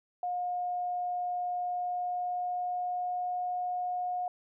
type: tone with pitch glide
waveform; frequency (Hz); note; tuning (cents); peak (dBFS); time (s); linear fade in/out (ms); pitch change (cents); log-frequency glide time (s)
sine; 716 to 721.4; F5 to F#5; +43 to -44; -30; 0.23-4.28; 2; +13; 1.58-3.41
effects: none

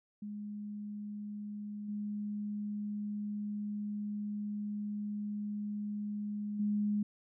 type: tone with level steps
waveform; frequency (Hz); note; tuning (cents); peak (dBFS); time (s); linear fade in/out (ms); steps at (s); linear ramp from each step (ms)
sine; 207.7; G#3; 0; -39 / -35 / -29; 0.22-7.03; 5; 1.88 / 6.59; 10
effects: none

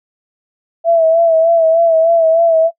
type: tone with vibrato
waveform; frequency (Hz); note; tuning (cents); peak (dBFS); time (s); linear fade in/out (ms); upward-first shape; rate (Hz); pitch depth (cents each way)
sine; 659; E5; -1; -7; 0.84-2.71; 50; sine; 3.3; 43
effects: noise-tail reverb RT60 0.1 s tail -23 dB re dry

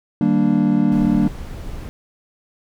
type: chord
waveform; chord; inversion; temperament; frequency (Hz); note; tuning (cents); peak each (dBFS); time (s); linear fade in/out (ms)
triangle; Eb major seventh; none; equal; 155.56 / 196 / 233.1 / 293.7; Eb3 / G3 / Bb3 / D4; 0 / 0 / 0 / 0; -21 / -16 / -16 / -17; 0.21-1.28; 2
type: noise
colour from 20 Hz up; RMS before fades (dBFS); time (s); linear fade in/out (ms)
brown; -30; 0.92-1.89; 0
effects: none

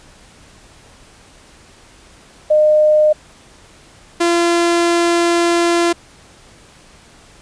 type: tone pair in turn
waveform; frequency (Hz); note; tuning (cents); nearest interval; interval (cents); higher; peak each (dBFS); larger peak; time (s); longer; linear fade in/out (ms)
sine / sawtooth; 610 / 342.4; D#5 / F4; -34 / -34; minor seventh; 1000; first; -8; neither; 2.5-3.13 / 4.2-5.93; second; 10
effects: pink hiss -45 dBFS RMS until 7.41 s + resampled to 22050 Hz

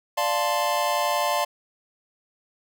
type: chord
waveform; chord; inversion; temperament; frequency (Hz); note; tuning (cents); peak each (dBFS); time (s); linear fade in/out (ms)
square; D minor seventh; none; equal; 587.3 / 698.5 / 880 / 1046.5; D5 / F5 / A5 / C6; 0 / 0 / 0 / 0; -28; 0.17-1.45; 10
effects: none

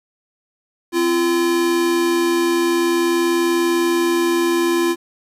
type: tone pair together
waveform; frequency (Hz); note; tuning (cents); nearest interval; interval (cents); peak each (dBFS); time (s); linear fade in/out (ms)
square; 261.6 / 342.1; C4 / F4; 0 / -36; perfect fourth; 464; -26 / -16; 0.92-4.96; 50
effects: resampled to 32000 Hz + 8-bit

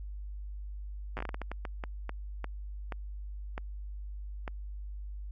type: slowing click train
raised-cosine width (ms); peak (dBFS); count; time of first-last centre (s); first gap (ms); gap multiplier
0.5; -22; 17; 1.17-4.478; 8; 1.37
effects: added 50 Hz sine -38 dBFS peak until 5.31 s

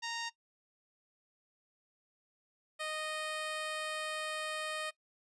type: tone pair in turn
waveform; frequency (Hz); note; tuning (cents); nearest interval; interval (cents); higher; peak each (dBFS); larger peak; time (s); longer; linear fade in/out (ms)
10% pulse; 928 / 619.4; A#5 / D#5; -8 / -8; perfect fifth; 700; first; -28; neither; 0.02-0.3 / 2.79-4.91; second; 20
effects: noise-tail reverb RT60 0.1 s tail -19 dB re dry + resampled to 22050 Hz

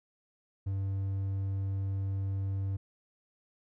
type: tone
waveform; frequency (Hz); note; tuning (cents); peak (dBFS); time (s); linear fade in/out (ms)
triangle; 97.3; G2; -12; -28; 0.66-2.77; 10
effects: none

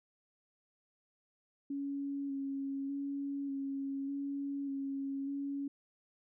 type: tone with vibrato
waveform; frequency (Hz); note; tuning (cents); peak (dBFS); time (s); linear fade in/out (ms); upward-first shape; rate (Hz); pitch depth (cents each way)
sine; 277.2; C#4; 0; -35; 1.7-5.68; 5; square; 0.84; 17
effects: none

